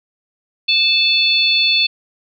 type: harmonic tone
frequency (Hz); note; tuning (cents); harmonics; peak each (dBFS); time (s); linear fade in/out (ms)
876; A5; -8; 3 / 4 / 5; -16 / -16 / -16; 0.68-1.87; 10
effects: none